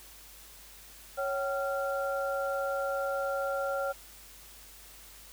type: tone cluster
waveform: sine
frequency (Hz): 553 / 764 / 1382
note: C#5 / G5 / F6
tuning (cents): -4 / -45 / -19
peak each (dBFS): -31 / -37 / -35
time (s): 1.17-3.93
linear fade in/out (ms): 20
effects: added 50 Hz sine -57 dBFS peak until 5.32 s + white hiss -52 dBFS RMS until 5.32 s